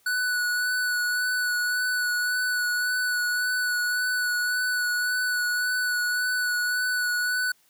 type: tone with vibrato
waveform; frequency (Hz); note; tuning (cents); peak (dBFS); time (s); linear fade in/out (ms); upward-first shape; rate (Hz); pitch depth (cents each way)
square; 1480; F#6; 0; -24; 0.06-7.52; 5; sine; 1.8; 18
effects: white hiss -63 dBFS RMS until 7.69 s + high-pass 60 Hz 12 dB/octave